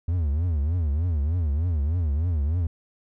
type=tone with vibrato; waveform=triangle; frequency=79.3 Hz; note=D#2; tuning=33 cents sharp; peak=-19 dBFS; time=0.08-2.67 s; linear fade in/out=5 ms; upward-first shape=triangle; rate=3.3 Hz; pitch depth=260 cents each way; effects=none